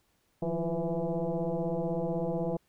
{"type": "tone with frequency modulation", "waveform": "sine", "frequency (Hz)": 160, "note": "D#3", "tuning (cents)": 49, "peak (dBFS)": -28, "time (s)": [0.42, 2.57], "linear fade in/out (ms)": 5, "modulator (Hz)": 168, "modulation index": 3.3, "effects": ["pink hiss -72 dBFS RMS until 2.68 s"]}